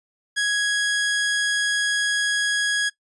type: tone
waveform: sawtooth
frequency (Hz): 1661.2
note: G#6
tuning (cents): 0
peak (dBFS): -16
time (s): 0.36-2.9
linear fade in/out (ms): 20
effects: noise-tail reverb RT60 0.1 s tail -20 dB re dry + resampled to 24000 Hz